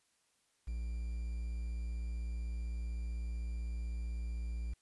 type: tone with quantisation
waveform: triangle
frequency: 57.9 Hz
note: A#1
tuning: 11 cents flat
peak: -34 dBFS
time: 0.67-4.74 s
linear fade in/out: 10 ms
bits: 10
effects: white hiss -75 dBFS RMS until 4.81 s + resampled to 24000 Hz